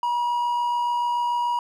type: tone with amplitude modulation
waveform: triangle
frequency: 961 Hz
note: B5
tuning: 48 cents flat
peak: -18 dBFS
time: 0.03-1.59 s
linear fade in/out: 2 ms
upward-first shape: sine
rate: 66.9 Hz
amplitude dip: 25%
effects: none